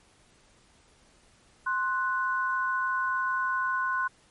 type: tone pair together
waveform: sine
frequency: 1049 / 1483.5 Hz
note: C6 / F#6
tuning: +4 / +4 cents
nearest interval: tritone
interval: 600 cents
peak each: -28 dBFS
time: 1.66-4.08 s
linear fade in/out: 10 ms
effects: pink hiss -61 dBFS RMS until 4.3 s + MP3 48 kbps